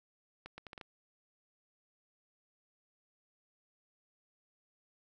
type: accelerating click train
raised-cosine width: 0.3 ms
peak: -30 dBFS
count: 6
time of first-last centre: 0.46-0.812 s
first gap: 120 ms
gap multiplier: 0.73
effects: none

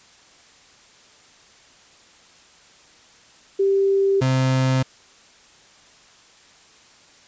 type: tone pair in turn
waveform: sine / 35% pulse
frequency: 392 / 130.81 Hz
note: G4 / C3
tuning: 0 / 0 cents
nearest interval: octave + perfect fifth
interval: 1900 cents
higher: first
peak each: -15 dBFS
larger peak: neither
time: 3.59-4.21 / 4.21-4.83 s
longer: neither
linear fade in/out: 10 ms
effects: white hiss -51 dBFS RMS until 7.27 s + resampled to 16000 Hz

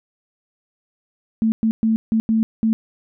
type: tone bursts at uneven times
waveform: sine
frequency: 222.4 Hz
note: A3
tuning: 19 cents sharp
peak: -14 dBFS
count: 6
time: 1.42-1.52 / 1.63-1.71 / 1.83-1.96 / 2.12-2.2 / 2.29-2.43 / 2.63-2.73 s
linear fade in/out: 0 ms
effects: none

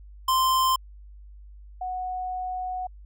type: tone pair in turn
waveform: square / sine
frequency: 1042 / 736.8 Hz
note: C6 / F#5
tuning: -7 / -7 cents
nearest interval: tritone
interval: 600 cents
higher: first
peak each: -20 / -28 dBFS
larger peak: first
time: 0.28-0.76 / 1.81-2.87 s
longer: second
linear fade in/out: 5 ms
effects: added 50 Hz sine -43 dBFS peak until 3.05 s

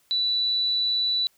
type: tone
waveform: sine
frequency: 3959 Hz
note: B7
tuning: 3 cents sharp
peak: -21 dBFS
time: 0.11-1.27 s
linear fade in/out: 0 ms
effects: white hiss -64 dBFS RMS until 1.37 s

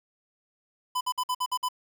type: tone bursts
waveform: square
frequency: 1003 Hz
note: B5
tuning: 26 cents sharp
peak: -26 dBFS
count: 7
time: 0.95-1.688 s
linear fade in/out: 10 ms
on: 60 ms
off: 53 ms
effects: 9-bit

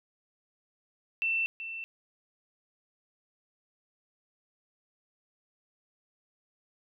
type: tone with echo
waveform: sine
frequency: 2680 Hz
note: E7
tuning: 28 cents sharp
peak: -26 dBFS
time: 1.22-1.46 s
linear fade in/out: 0 ms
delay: 380 ms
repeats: 1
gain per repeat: -10 dB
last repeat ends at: 1.84 s
effects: none

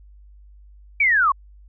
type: linear sweep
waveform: sine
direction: down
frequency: 2349 to 1046.5 Hz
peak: -14 dBFS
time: 1-1.32 s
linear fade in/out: 5 ms
effects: added 50 Hz sine -44 dBFS peak until 1.68 s

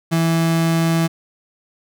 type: tone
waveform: 35% pulse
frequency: 164.81 Hz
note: E3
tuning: in tune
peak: -13 dBFS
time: 0.11-1.08 s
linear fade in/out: 20 ms
effects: none

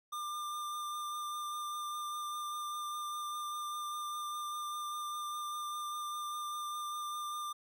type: tone with vibrato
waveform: square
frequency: 1197 Hz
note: D6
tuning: 33 cents sharp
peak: -38 dBFS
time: 0.12-7.53 s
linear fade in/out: 10 ms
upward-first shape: sine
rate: 5 Hz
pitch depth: 11 cents each way
effects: none

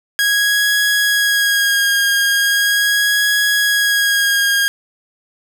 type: tone with vibrato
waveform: sawtooth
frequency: 1645 Hz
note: G#6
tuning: 17 cents flat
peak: -9 dBFS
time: 0.19-4.68 s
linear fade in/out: 0 ms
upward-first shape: sine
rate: 0.39 Hz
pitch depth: 22 cents each way
effects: none

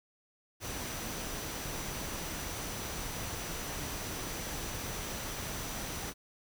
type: tone in noise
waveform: sine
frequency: 5920 Hz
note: F#8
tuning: in tune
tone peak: -48 dBFS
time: 0.6-6.14 s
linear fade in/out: 50 ms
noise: pink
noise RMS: -39 dBFS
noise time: 0.6-6.14 s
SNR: -12 dB
effects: none

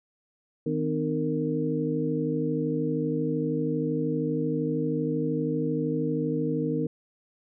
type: tone cluster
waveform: sine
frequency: 156.6 / 254.1 / 306.9 / 462 Hz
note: D#3 / B3 / D#4 / A#4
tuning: +11 / +49 / -24 / -16 cents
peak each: -30 dBFS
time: 0.66-6.87 s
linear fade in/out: 5 ms
effects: none

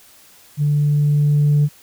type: tone with level ramp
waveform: sine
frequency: 146.83 Hz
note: D3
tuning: in tune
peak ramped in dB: -13 to -9 dBFS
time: 0.57-1.69 s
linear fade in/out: 50 ms
effects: tanh soft clip ceiling -9 dBFS + white hiss -48 dBFS RMS until 1.82 s

